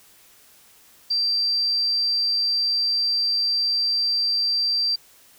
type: tone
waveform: sine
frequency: 4699 Hz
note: D8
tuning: in tune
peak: -19 dBFS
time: 1.1-4.96 s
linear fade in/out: 10 ms
effects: white hiss -53 dBFS RMS until 5.38 s